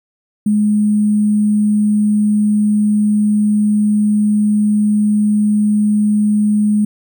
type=tone with sample-and-hold; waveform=sine; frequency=210 Hz; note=G#3; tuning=19 cents sharp; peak=-10 dBFS; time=0.46-6.85 s; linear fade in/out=5 ms; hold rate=8820 Hz; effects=none